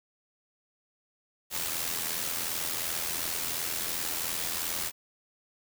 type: noise with amplitude modulation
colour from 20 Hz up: white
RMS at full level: -30 dBFS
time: 1.5-4.92 s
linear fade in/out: 50 ms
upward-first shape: sine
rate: 82.8 Hz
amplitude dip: 55%
effects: none